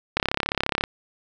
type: click train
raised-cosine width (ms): 0.3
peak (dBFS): -5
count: 24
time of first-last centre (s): 0.17-0.839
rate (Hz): 34.4
effects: none